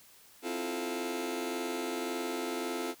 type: chord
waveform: sawtooth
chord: F major seventh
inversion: second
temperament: just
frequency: 261.9 / 327.4 / 349.2 / 436.5 Hz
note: C4 / E4 / F4 / A4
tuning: +2 / -12 / 0 / -14 cents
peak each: -35 / -38 / -33 / -35 dBFS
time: 0.42-2.95 s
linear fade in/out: 50 ms
effects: white hiss -58 dBFS RMS until 3 s